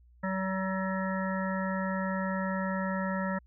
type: harmonic tone with a mistuned harmonic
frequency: 190 Hz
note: F#3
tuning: 46 cents sharp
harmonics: 1 / 3 / 5 / 7 / 9 / 10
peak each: -31 / -36 / -38 / -39 / -41 / -41 dBFS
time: 0.23-3.39 s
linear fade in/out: 10 ms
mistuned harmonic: 10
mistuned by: -23 cents
effects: added 60 Hz sine -56 dBFS peak until 3.46 s